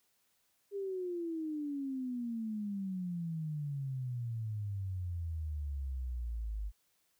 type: exponential sweep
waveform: sine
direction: down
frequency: 406.2 to 49.94 Hz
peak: -35 dBFS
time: 0.71-6.72 s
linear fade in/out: 50 ms
effects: white hiss -75 dBFS RMS until 7.19 s